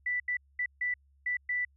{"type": "tone bursts at uneven times", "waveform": "sine", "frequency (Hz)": 1975.5, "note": "B6", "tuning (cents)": 0, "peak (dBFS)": -28, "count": 6, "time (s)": [[0.06, 0.2], [0.28, 0.37], [0.59, 0.66], [0.81, 0.94], [1.26, 1.37], [1.49, 1.65]], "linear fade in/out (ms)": 5, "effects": ["added 69 Hz sine -62 dBFS peak until 1.76 s"]}